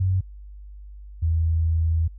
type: tone pair in turn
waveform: sine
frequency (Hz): 93.6 / 81.53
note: F#2 / E2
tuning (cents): +20 / -19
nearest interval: major second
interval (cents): 239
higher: first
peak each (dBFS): -18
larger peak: neither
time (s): 0-0.21 / 1.22-2.08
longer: second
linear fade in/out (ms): 10
effects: added 50 Hz sine -38 dBFS peak until 2.18 s